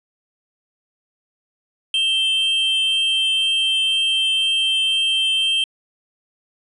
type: tone pair together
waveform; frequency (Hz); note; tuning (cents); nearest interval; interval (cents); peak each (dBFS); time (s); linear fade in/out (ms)
triangle; 2659 / 3149; E7 / G7; +14 / +7; minor third; 293; -24 / -15; 1.94-5.64; 2
effects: resampled to 24000 Hz